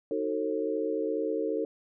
sine chord, D# diminished seventh, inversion none, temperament just, 311.1 / 373.4 / 448 / 537.6 Hz, D#4 / F#4 / A4 / C5, 0 / +16 / +31 / +47 cents, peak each -33 / -36 / -30 / -35 dBFS, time 0.11-1.65 s, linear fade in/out 2 ms, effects none

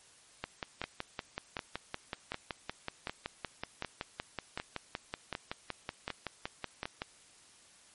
two click trains, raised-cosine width 0.3 ms, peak -20 / -19 dBFS, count 9 / 36, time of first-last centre 0.84-6.855 / 0.44-7.019 s, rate 1.33 / 5.32 Hz, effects white hiss -60 dBFS RMS until 7.94 s + MP3 48 kbps

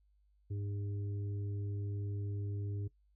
harmonic tone, 101.4 Hz, G#2, 41 cents flat, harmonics 1 / 3 / 4, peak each -36 / -50 / -52 dBFS, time 0.5-2.88 s, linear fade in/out 10 ms, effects noise-tail reverb RT60 0.1 s tail -18 dB re dry + added 50 Hz sine -67 dBFS peak until 3.15 s

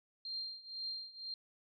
sine tone with tremolo, 4186 Hz, C8, in tune, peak -37 dBFS, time 0.25-1.34 s, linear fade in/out 2 ms, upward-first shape triangle, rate 2 Hz, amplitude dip 90%, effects none

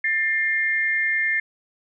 sine tone pair together, 1783.8 / 2114 Hz, A6 / C7, +23 / +17 cents, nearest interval minor third, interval 294 cents, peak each -22 dBFS, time 0.04-1.4 s, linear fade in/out 5 ms, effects none

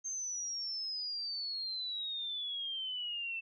sine exponential sweep, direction down, 6380 to 2657 Hz, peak -36 dBFS, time 0.04-3.41 s, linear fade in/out 20 ms, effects none

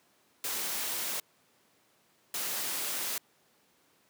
white noise bursts at uneven times, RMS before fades -34 dBFS, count 2, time 0.44-1.2 / 2.34-3.18 s, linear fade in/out 2 ms, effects pink hiss -67 dBFS RMS until 4.09 s + high-pass 200 Hz 12 dB/octave

